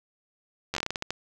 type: slowing click train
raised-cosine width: 0.2 ms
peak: -12 dBFS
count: 11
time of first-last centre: 0.74-1.106 s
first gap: 11 ms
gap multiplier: 1.25
effects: none